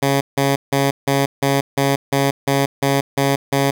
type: tone bursts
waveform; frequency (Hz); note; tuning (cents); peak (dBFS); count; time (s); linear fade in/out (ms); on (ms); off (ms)
10% pulse; 138.59; C#3; 0; -6; 11; 0.02-3.71; 10; 190; 160
effects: none